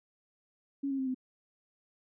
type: tone with pitch steps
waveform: sine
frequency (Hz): 277.9 / 270.8 / 263.8 / 257.1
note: C#4 / C#4 / C4 / C4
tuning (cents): +4 / -40 / +14 / -30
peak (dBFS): -30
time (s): 0.83-1.146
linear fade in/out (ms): 10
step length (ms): 79
effects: none